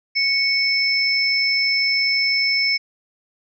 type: tone pair together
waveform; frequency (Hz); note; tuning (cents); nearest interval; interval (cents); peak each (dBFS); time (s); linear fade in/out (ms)
sine; 2217 / 5276; C#7 / E8; 0 / +1; octave + minor third; 1501; -19; 0.15-2.78; 20
effects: none